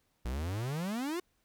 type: exponential sweep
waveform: 45% pulse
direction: up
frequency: 56.4 to 370 Hz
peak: -33 dBFS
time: 0.25-1.2 s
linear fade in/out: 5 ms
effects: pink hiss -75 dBFS RMS until 1.44 s